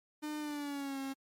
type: tone with pitch glide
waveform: 45% pulse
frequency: 301.9 to 270.5 Hz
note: D4 to C#4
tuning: +48 to -42 cents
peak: -37 dBFS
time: 0.22-1.14 s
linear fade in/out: 20 ms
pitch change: -190 cents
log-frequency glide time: 0.39-0.99 s
effects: MP3 64 kbps